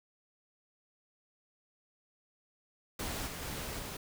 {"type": "noise with level steps", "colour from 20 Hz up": "pink", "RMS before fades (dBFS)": [-38, -42, -40, -42], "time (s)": [2.99, 3.97], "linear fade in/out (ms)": 5, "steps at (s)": [3.26, 3.41, 3.78], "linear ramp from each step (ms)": 20, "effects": []}